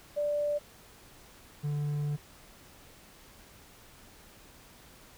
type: tone pair in turn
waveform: sine / triangle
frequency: 587.3 / 146.82 Hz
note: D5 / D3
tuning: 0 / 0 cents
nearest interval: 2 octaves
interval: 2400 cents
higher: first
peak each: -27 dBFS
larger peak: neither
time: 0.16-0.59 / 1.63-2.17 s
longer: second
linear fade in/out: 20 ms
effects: pink hiss -55 dBFS RMS until 5.17 s